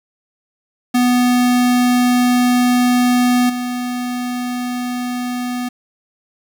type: tone with level steps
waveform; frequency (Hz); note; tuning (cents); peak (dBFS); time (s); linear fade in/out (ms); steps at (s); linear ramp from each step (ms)
square; 246.9; B3; 0; -12 / -20; 0.94-5.69; 10; 3.49; 10
effects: 7-bit